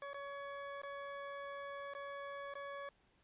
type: tone with dropouts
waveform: 20% pulse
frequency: 562 Hz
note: C#5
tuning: 24 cents sharp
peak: -39 dBFS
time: 0.02-2.89 s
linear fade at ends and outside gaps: 2 ms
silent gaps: 0.133-0.143 / 0.818-0.833 / 1.937-1.949 / 2.539-2.553 s
effects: pink hiss -73 dBFS RMS until 3.23 s + resampled to 8000 Hz